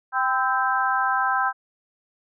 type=harmonic tone with a mistuned harmonic; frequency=261.6 Hz; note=C4; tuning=in tune; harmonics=3 / 4 / 5 / 6; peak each=-25 / -25 / -25 / -25 dBFS; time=0.12-1.53 s; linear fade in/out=50 ms; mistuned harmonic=4; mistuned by=-45 cents; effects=none